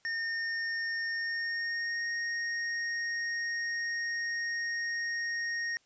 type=tone with pitch glide; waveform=square; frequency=1830 to 1860.9 Hz; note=A#6 to A#6; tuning=-32 to -3 cents; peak=-32 dBFS; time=0.05-5.77 s; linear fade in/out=0 ms; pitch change=+29 cents; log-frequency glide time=1.09-2.07 s; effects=white hiss -68 dBFS RMS until 5.85 s + resampled to 16000 Hz